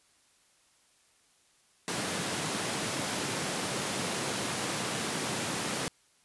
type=high-pass noise; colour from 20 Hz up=pink; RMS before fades=-33 dBFS; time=1.88-5.88 s; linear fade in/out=0 ms; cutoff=130 Hz; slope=24 dB/octave; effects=white hiss -66 dBFS RMS until 6.24 s + resampled to 24000 Hz